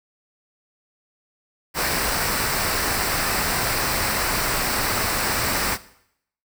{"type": "noise with comb filter", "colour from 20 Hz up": "pink", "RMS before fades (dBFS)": -23, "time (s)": [1.74, 5.78], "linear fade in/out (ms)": 50, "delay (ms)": 0.3, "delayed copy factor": -0.5, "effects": ["noise-tail reverb RT60 0.7 s tail -17 dB re dry"]}